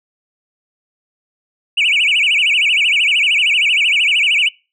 sine tone with vibrato, 2581 Hz, E7, 37 cents flat, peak -9 dBFS, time 1.77-4.49 s, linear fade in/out 10 ms, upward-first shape sine, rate 13 Hz, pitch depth 250 cents each way, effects noise-tail reverb RT60 0.3 s tail -25 dB re dry + tanh soft clip ceiling -8 dBFS

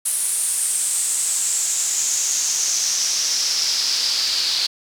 pink noise with band-pass filter sweep, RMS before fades -21 dBFS, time 0.05-4.67 s, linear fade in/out 10 ms, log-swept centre 9800 to 4400 Hz, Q 5.3, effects none

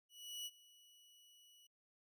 sawtooth tone with ADSR envelope, 2937 Hz, F#7, 13 cents flat, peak -40 dBFS, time 0.09-1.67 s, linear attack 370 ms, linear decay 40 ms, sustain -21 dB, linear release 6 ms, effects noise-tail reverb RT60 0.1 s tail -26 dB re dry

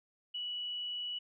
sine tone, 2943 Hz, F#7, 10 cents flat, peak -36 dBFS, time 0.34-1.19 s, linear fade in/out 10 ms, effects none

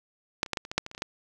clicks, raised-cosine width 0.2 ms, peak -7 / -24 / -11 / -12 / -24 / -17 / -6 / -20 / -26 / -25 / -22 / -12 dBFS, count 12, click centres 0.431 / 0.462 / 0.533 / 0.572 / 0.651 / 0.715 / 0.78 / 0.864 / 0.914 / 0.949 / 0.979 / 1.021 s, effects none

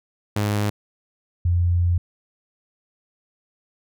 sawtooth / sine tone pair in turn, 103.83 / 87.31 Hz, G#2 / F2, 0 / 0 cents, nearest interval minor third, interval 300 cents, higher first, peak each -16 dBFS, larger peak neither, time 0.36-0.7 / 1.45-1.98 s, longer second, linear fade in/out 5 ms, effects none

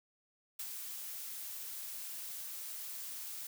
blue noise with ADSR envelope, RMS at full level -40 dBFS, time 0.59-3.47 s, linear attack 7 ms, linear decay 52 ms, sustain -4 dB, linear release 3 ms, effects none

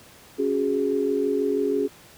sine chord, C# suspended fourth, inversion none, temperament just, 277.2 / 369.6 / 415.8 Hz, C#4 / F#4 / G#4, 0 / -2 / +2 cents, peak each -26 / -27 / -23 dBFS, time 0.38-1.88 s, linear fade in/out 20 ms, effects pink hiss -49 dBFS RMS until 2.17 s + high-pass 80 Hz 12 dB/octave

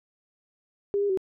sine tone with pitch steps, 402.7 / 405.4 / 378.8 Hz, G4 / G#4 / F#4, +47 / -42 / +41 cents, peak -22 dBFS, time 0.94-1.174 s, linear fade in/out 0 ms, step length 78 ms, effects none

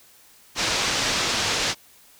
white low-pass noise, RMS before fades -24 dBFS, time 0.55-1.75 s, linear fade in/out 50 ms, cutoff 6100 Hz, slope 24 dB/octave, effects white hiss -53 dBFS RMS until 2.19 s

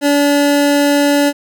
25% pulse tone, 287.2 Hz, D4, 39 cents flat, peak -6 dBFS, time 0.01-1.33 s, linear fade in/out 50 ms, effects none

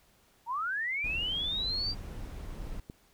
sine linear sweep, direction up, 880 to 4765 Hz, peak -30 dBFS, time 0.46-1.95 s, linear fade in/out 50 ms
brown noise, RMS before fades -40 dBFS, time 1.04-2.8 s, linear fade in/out 2 ms
click, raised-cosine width 3 ms, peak -29 dBFS, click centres 2.899 s
effects pink hiss -65 dBFS RMS until 3.13 s

